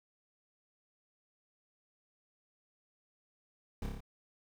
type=noise with echo; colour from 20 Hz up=brown; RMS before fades=-38 dBFS; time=3.82-3.86 s; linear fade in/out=2 ms; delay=29 ms; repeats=5; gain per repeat=-2 dB; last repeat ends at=4.005 s; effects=none